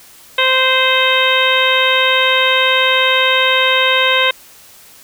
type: harmonic tone with a mistuned harmonic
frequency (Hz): 520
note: C5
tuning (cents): -11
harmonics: 1 / 2 / 3 / 4 / 5 / 6 / 7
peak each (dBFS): -18 / -18 / -18 / -18 / -18 / -18 / -18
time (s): 0.38-4.31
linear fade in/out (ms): 5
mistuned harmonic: 7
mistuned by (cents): +38
effects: white hiss -42 dBFS RMS until 5.03 s